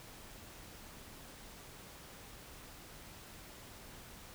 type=silence; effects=pink hiss -53 dBFS RMS until 4.34 s